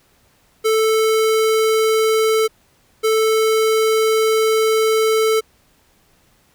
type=tone pair in turn; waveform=square; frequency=440 / 440 Hz; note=A4 / A4; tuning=0 / 0 cents; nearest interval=unison; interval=0 cents; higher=neither; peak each=-14 dBFS; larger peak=neither; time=0.64-2.48 / 3.03-5.41 s; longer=second; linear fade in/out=20 ms; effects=pink hiss -57 dBFS RMS until 6.54 s

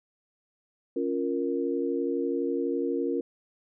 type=chord; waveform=sine; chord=Bb minor; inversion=first; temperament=equal; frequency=277.2 / 349.2 / 466.2 Hz; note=Db4 / F4 / Bb4; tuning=0 / 0 / 0 cents; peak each=-30 dBFS; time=0.96-3.21 s; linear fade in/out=5 ms; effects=none

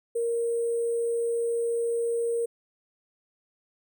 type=tone with sample-and-hold; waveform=sine; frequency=467.1 Hz; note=A#4; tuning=3 cents sharp; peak=-24 dBFS; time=0.15-2.46 s; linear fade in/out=10 ms; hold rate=8820 Hz; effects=none

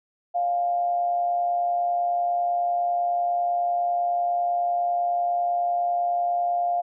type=tone with amplitude modulation; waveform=sine; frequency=701 Hz; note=F5; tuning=6 cents sharp; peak=-19 dBFS; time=0.34-6.82 s; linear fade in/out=20 ms; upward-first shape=sine; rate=130 Hz; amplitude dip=40%; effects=none

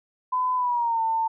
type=tone with pitch glide; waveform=sine; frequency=1009 to 898.9 Hz; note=B5 to A5; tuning=+37 to +37 cents; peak=-21 dBFS; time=0.32-1.28 s; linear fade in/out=10 ms; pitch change=-200 cents; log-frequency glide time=0.56-1.02 s; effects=none

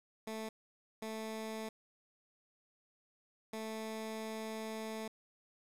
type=tone bursts at uneven times; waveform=15% pulse; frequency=220 Hz; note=A3; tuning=in tune; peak=-34 dBFS; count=3; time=0.27-0.49 / 1.02-1.69 / 3.53-5.08 s; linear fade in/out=5 ms; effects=resampled to 32000 Hz + 10-bit

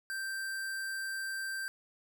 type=tone; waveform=square; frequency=1568 Hz; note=G6; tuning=in tune; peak=-36 dBFS; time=0.1-1.68 s; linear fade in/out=0 ms; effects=none

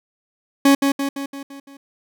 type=tone with echo; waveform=40% pulse; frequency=277.2 Hz; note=C#4; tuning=in tune; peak=-9 dBFS; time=0.65-0.75 s; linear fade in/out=5 ms; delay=170 ms; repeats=6; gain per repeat=-5 dB; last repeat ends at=1.77 s; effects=none

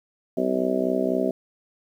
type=harmonic tone; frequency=64 Hz; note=C2; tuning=38 cents flat; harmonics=3 / 4 / 5 / 6 / 7 / 8 / 9 / 10; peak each=-31 / -26 / -34 / -26 / -35 / -32 / -31 / -27 dBFS; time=0.37-1.31 s; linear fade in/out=5 ms; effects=9-bit

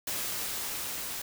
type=noise with level ramp; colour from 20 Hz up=white; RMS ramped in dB=-33 to -37 dBFS; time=0.07-1.22 s; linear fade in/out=5 ms; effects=none

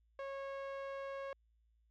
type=tone with low-pass filter; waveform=sawtooth; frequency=548 Hz; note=C#5; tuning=20 cents flat; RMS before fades=-44 dBFS; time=0.19-1.33 s; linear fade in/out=2 ms; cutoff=2100 Hz; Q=0.64; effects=added 56 Hz sine -70 dBFS peak until 1.9 s

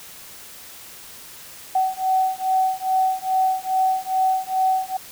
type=beating tone pair; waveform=sine; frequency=754 / 756.4 Hz; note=F#5 / F#5; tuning=+32 / +38 cents; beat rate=2.4 Hz; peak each=-21 dBFS; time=1.75-4.97 s; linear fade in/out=5 ms; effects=white hiss -41 dBFS RMS until 5.11 s

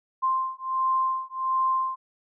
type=beating tone pair; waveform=sine; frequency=1047 / 1048.4 Hz; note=C6 / C6; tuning=+1 / +3 cents; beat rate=1.4 Hz; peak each=-26 dBFS; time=0.22-1.96 s; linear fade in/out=20 ms; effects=none

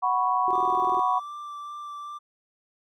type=chord; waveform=sine; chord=F# suspended fourth; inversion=none; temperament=just; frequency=740 / 986.7 / 1110 Hz; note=F#5 / B5 / C#6; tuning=0 / -2 / +2 cents; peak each=-26 / -25 / -25 dBFS; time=0.02-1.2 s; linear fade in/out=20 ms
type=tone bursts; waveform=sine; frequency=370 Hz; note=F#4; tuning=in tune; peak=-30 dBFS; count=11; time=0.48-0.996 s; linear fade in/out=0 ms; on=26 ms; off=23 ms
type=tone with vibrato; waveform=triangle; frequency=1174.7 Hz; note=D6; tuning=in tune; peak=-33 dBFS; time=0.52-2.19 s; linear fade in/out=20 ms; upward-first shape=sine; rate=2.6 Hz; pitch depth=10 cents each way
effects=none

